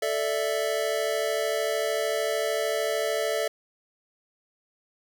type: chord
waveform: square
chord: A suspended fourth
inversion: none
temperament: just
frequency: 440 / 586.7 / 660 Hz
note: A4 / D5 / E5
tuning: 0 / -2 / +2 cents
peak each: -30 dBFS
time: 0.02-3.48 s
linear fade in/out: 5 ms
effects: none